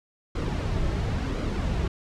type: noise with flanger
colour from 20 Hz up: brown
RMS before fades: -27 dBFS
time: 0.35-1.88 s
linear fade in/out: 5 ms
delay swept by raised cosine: 1.1 to 4.2 ms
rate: 0.95 Hz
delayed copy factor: -0.5
effects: low-pass 6000 Hz 12 dB/octave